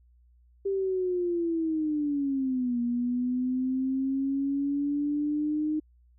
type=linear two-way sweep; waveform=sine; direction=down then up; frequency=395.6 to 238.2 to 308.5 Hz; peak=-25 dBFS; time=0.65-5.8 s; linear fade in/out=10 ms; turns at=2.8 s; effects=added 60 Hz sine -57 dBFS peak until 6.18 s